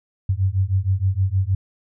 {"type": "beating tone pair", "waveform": "sine", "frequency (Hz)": [92.5, 98.9], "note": ["F#2", "G2"], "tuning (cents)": [0, 16], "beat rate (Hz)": 6.4, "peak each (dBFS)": -20, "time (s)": [0.29, 1.55], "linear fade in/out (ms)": 5, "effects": []}